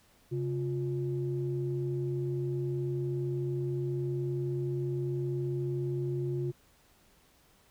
sine tone pair together, 134.88 / 354.1 Hz, C#3 / F4, -47 / +24 cents, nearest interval octave + perfect fourth, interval 1671 cents, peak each -31 / -33 dBFS, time 0.31-6.52 s, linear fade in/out 20 ms, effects tanh soft clip ceiling -22 dBFS + pink hiss -64 dBFS RMS until 7.7 s

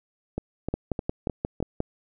two click trains, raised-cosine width 2 ms, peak -15 / -12 dBFS, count 5 / 7, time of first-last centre 0.38-1.603 / 0.74-1.804 s, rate 3.27 / 5.64 Hz, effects none

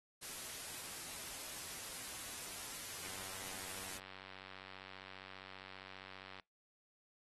white noise, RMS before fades -47 dBFS, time 0.21-3.99 s, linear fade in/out 20 ms
click train, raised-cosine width 0.3 ms, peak -35 dBFS, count 320, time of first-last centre 3.04-6.398 s, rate 95 Hz
effects noise-tail reverb RT60 0.2 s tail -25 dB re dry + AAC 32 kbps

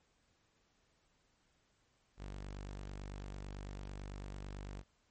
sawtooth tone, 49 Hz, G1, in tune, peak -40 dBFS, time 2.17-4.84 s, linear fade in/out 50 ms, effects pink hiss -75 dBFS RMS until 5.1 s + MP3 32 kbps

